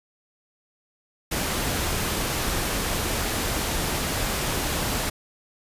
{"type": "noise", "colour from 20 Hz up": "pink", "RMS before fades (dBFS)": -26, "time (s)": [1.31, 5.1], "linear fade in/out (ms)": 10, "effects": ["resampled to 32000 Hz"]}